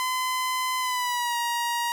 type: tone with pitch glide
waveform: sawtooth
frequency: 1021 to 947.1 Hz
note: C6 to A#5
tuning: -43 to +27 cents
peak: -21 dBFS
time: 0-1.92 s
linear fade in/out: 0 ms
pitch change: -130 cents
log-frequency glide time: 0.79-1.37 s
effects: none